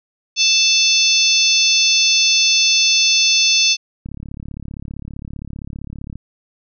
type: harmonic tone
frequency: 880 Hz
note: A5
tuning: in tune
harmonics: 3 / 4 / 5 / 6 / 7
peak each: -18 / -18 / -18 / -18 / -18 dBFS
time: 0.36-3.77 s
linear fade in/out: 50 ms
type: click train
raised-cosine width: 5 ms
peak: -18 dBFS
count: 75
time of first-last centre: 4.06-6.156 s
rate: 35.3 Hz
effects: none